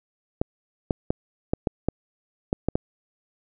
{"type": "clicks", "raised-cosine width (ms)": 2, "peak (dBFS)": -8, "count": 9, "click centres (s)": [0.415, 0.908, 1.105, 1.535, 1.672, 1.886, 2.529, 2.686, 2.755], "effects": []}